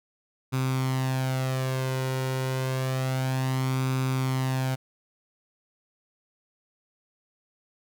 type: tone with flanger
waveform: sawtooth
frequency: 130.81 Hz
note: C3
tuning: in tune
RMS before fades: -27 dBFS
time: 0.52-4.76 s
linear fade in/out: 20 ms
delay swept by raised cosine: 0.81 to 2.11 ms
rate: 0.29 Hz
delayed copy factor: +0.55
effects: none